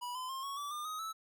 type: tone with pitch steps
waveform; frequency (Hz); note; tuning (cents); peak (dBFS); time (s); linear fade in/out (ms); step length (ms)
square; 978 / 1019.5 / 1062.8 / 1108 / 1155 / 1204.1 / 1255.2 / 1308.5; B5 / C6 / C6 / C#6 / D6 / D6 / D#6 / E6; -17 / -45 / +27 / -1 / -29 / +43 / +15 / -13; -39; 0.01-1.13; 20; 140
effects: none